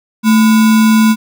sine tone with sample-and-hold, 220 Hz, A3, in tune, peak -5 dBFS, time 0.23-1.16 s, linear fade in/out 50 ms, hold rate 1225 Hz, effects none

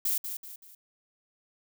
violet noise with echo, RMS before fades -28 dBFS, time 0.05-0.18 s, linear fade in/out 5 ms, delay 190 ms, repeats 3, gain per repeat -8 dB, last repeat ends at 0.75 s, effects none

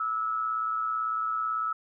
sine tone with amplitude modulation, 1301 Hz, E6, 23 cents flat, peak -24 dBFS, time 0-1.73 s, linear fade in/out 5 ms, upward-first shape sine, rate 118 Hz, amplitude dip 55%, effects none

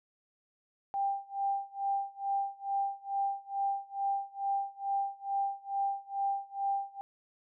sine tone with tremolo, 792 Hz, G5, 18 cents sharp, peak -27 dBFS, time 0.94-7.01 s, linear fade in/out 0 ms, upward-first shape sine, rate 2.3 Hz, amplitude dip 95%, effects none

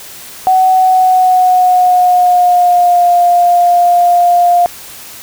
sine tone with pitch glide, 749 to 702.9 Hz, F#5 to F5, +21 to +11 cents, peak -5 dBFS, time 0.47-4.66 s, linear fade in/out 0 ms, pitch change -110 cents, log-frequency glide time 0.74-3.1 s, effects white hiss -31 dBFS RMS until 5.22 s

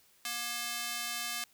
square tone with high-pass filter, 237.8 Hz, A#3, 35 cents sharp, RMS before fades -37 dBFS, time 0.25-1.44 s, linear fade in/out 2 ms, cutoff 1900 Hz, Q 0.53, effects white hiss -65 dBFS RMS until 1.53 s

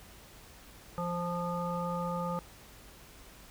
harmonic tone with a mistuned harmonic, 174.9 Hz, F3, 3 cents sharp, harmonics 1 / 3 / 5 / 7, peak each -35 / -37 / -39 / -38 dBFS, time 0.98-2.39 s, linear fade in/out 0 ms, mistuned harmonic 1, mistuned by -24 cents, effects added 50 Hz sine -59 dBFS peak until 3.5 s + pink hiss -54 dBFS RMS until 3.5 s

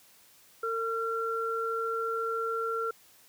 sine tone pair together, 453.6 / 1367 Hz, A#4 / F6, -47 / -37 cents, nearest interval octave + perfect fifth, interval 1910 cents, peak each -32 / -31 dBFS, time 0.63-2.91 s, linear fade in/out 5 ms, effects white hiss -59 dBFS RMS until 3.28 s + high-pass 60 Hz 12 dB/octave

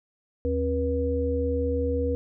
sine tone cluster, 77.7 / 268.1 / 482.7 Hz, D#2 / C4 / B4, -2 / +42 / -40 cents, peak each -27 / -30 / -26 dBFS, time 0.45-2.15 s, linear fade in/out 0 ms, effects none

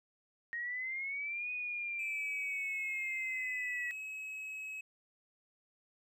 sine exponential two-way sweep, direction up then down, 1864.7 to 2489 to 1934 Hz, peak -36 dBFS, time 0.53-3.91 s, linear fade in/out 0 ms, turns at 1.51 s
triangle tone, 2563 Hz, E7, 49 cents flat, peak -39 dBFS, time 1.99-4.81 s, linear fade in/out 5 ms
effects none

